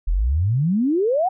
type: exponential sweep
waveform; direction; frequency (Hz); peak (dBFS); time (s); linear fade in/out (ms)
sine; up; 37.69 to 780; -16; 0.07-1.29; 10
effects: none